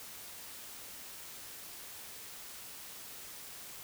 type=silence; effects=white hiss -48 dBFS RMS until 3.83 s